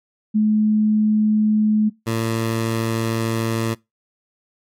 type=tone pair in turn; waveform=sine / 15% pulse; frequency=213.9 / 113.31 Hz; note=A3 / A#2; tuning=-49 / -49 cents; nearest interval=major seventh; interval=1100 cents; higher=first; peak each=-13 dBFS; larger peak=neither; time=0.34-1.9 / 2.06-3.75 s; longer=second; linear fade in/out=20 ms; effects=noise-tail reverb RT60 0.2 s tail -22 dB re dry + MP3 64 kbps